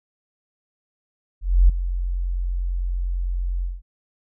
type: tone with ADSR envelope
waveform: sine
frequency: 44.45 Hz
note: F1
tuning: 31 cents sharp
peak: -8 dBFS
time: 1.41-3.82 s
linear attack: 280 ms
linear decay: 8 ms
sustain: -13 dB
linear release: 190 ms
effects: none